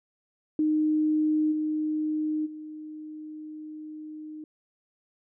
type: tone with level steps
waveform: sine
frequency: 307.8 Hz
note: D#4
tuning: 19 cents flat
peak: -21 / -25 / -37 dBFS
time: 0.59-4.44 s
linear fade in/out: 2 ms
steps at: 1.51 / 2.45 s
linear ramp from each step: 20 ms
effects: none